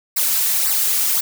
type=noise with flanger; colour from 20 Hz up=blue; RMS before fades=-18 dBFS; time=0.16-1.21 s; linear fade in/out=10 ms; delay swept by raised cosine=0.3 to 3.8 ms; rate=1.9 Hz; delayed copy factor=-0.95; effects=none